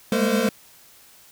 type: tone cluster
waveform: square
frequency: 203.8 / 212.3 / 230.6 / 453.9 / 515 Hz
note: G#3 / G#3 / A#3 / A#4 / C5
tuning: -32 / +38 / -19 / -46 / -28 cents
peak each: -26 dBFS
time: 0.12-0.49 s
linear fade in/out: 2 ms
effects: white hiss -51 dBFS RMS until 1.31 s